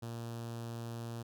sawtooth tone with notch filter, 116.54 Hz, A#2, in tune, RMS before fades -42 dBFS, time 0.02-1.23 s, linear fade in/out 10 ms, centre 2100 Hz, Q 1.6, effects none

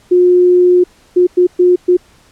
sine tone bursts at uneven times, 358.6 Hz, F4, 46 cents sharp, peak -5 dBFS, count 5, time 0.11-0.84 / 1.16-1.27 / 1.37-1.47 / 1.59-1.76 / 1.88-1.97 s, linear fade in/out 10 ms, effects pink hiss -48 dBFS RMS until 2.31 s + low-pass 10000 Hz 12 dB/octave

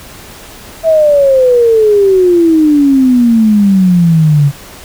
sine exponential sweep, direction down, 659.3 to 139.2 Hz, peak -4 dBFS, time 0.83-4.52 s, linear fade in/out 50 ms, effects pink hiss -32 dBFS RMS until 4.84 s

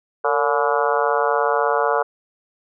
harmonic tone with a mistuned harmonic, 143.6 Hz, D3, 39 cents flat, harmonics 3 / 4 / 5 / 6 / 7 / 8 / 9 / 10, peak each -22 / -23 / -24 / -25 / -25 / -26 / -27 / -27 dBFS, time 0.24-2.03 s, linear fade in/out 10 ms, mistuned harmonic 3, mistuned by +91 cents, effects none

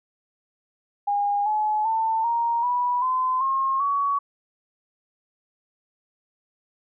sine tone with pitch steps, 814 / 852.5 / 892.8 / 935 / 979.3 / 1025.6 / 1074.1 / 1124.9 Hz, G#5 / G#5 / A5 / A#5 / B5 / C6 / C6 / C#6, -35 / +45 / +25 / +5 / -15 / -35 / +45 / +25 cents, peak -20 dBFS, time 1.07-4.19 s, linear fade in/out 10 ms, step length 390 ms, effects none

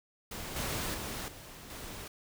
pink noise with level steps, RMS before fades -41 / -35 / -39 / -49 / -44 dBFS, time 0.31-2.08 s, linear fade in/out 5 ms, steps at 0.56 / 0.94 / 1.28 / 1.7 s, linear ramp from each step 2 ms, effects none

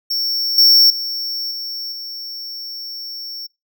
square tone with level steps, 5460 Hz, F8, 40 cents flat, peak -18 / -8 / -22 / -25 / -28 dBFS, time 0.1-3.47 s, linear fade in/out 10 ms, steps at 0.58 / 0.9 / 1.51 / 1.92 s, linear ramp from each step 2 ms, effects noise-tail reverb RT60 0.2 s tail -21 dB re dry

